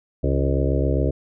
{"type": "harmonic tone with a mistuned harmonic", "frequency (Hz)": 67.5, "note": "C#2", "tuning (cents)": -45, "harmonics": [1, 2, 4, 5, 6, 7, 8, 9], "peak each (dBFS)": [-21, -24, -27, -28, -29, -29, -30, -31], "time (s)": [0.23, 1.11], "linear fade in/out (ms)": 10, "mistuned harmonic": 9, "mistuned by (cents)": 28, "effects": []}